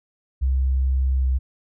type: tone with pitch glide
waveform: sine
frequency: 65.7 to 64.72 Hz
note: C2 to C2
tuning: +8 to -18 cents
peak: -17 dBFS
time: 0.41-1.39 s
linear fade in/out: 20 ms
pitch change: -26 cents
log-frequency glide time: 1.17-1.27 s
effects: none